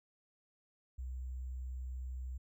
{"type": "tone with sample-and-hold", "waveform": "sine", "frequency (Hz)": 63.6, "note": "C2", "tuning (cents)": -48, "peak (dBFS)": -39, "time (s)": [0.98, 2.38], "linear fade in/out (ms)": 10, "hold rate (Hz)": 7350, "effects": []}